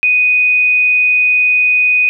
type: tone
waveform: sine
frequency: 2489 Hz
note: D#7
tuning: in tune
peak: -8 dBFS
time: 0.03-2.09 s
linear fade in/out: 0 ms
effects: none